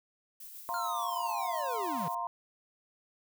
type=noise with tremolo; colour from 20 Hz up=violet; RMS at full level=-46 dBFS; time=0.4-2.15 s; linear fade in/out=5 ms; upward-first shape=sine; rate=7 Hz; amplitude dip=35%
type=chord; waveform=sine; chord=F suspended fourth; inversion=none; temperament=equal; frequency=698.5 / 932.3 / 1046.5 Hz; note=F5 / Bb5 / C6; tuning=0 / 0 / 0 cents; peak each=-38 / -36 / -36 dBFS; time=0.69-2.27 s; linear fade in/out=0 ms
type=linear sweep; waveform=square; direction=down; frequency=1416 to 147.1 Hz; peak=-37 dBFS; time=0.74-2.08 s; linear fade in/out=0 ms
effects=none